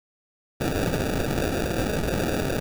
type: noise with sample-and-hold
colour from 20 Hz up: violet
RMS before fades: -25 dBFS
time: 0.6-2.6 s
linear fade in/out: 10 ms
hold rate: 1050 Hz
effects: none